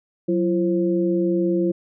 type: tone cluster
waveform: sine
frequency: 184.2 / 341.5 / 530 Hz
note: F#3 / F4 / C5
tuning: -7 / -39 / +22 cents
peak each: -23 / -19 / -28 dBFS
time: 0.28-1.72 s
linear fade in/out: 10 ms
effects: none